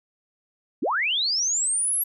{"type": "linear sweep", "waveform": "sine", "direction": "up", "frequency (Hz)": [180, 11560], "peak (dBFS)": -21, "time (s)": [0.82, 2.04], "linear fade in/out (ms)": 10, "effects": []}